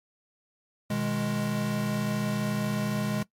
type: chord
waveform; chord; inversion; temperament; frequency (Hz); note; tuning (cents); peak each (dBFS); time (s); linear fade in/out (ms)
square; G# minor; first; equal; 123.47 / 155.56 / 207.7; B2 / D#3 / G#3; 0 / 0 / 0; -34 / -34 / -29; 0.9-3.23; 5
effects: noise-tail reverb RT60 0.1 s tail -19 dB re dry + MP3 64 kbps